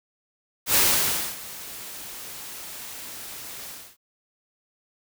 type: noise with ADSR envelope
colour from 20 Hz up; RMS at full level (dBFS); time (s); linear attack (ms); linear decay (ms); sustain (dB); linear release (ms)
white; -18; 0.66-3.97; 93; 600; -20; 270
effects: none